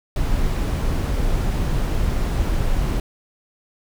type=noise; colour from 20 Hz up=brown; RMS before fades=-20 dBFS; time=0.16-3 s; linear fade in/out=2 ms; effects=none